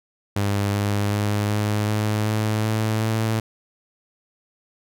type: tone with pitch steps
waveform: sawtooth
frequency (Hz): 101 / 102.35 / 103.72 / 105.11 / 106.51 / 107.94 / 109.38 / 110.84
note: G#2 / G#2 / G#2 / G#2 / G#2 / A2 / A2 / A2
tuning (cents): -48 / -25 / -2 / +21 / +44 / -33 / -10 / +13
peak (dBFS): -16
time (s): 0.36-3.4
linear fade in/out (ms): 5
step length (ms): 380
effects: none